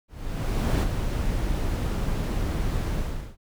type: noise with ADSR envelope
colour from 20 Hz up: brown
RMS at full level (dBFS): -20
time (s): 0.08-3.37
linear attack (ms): 750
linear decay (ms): 15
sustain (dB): -6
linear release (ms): 420
effects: none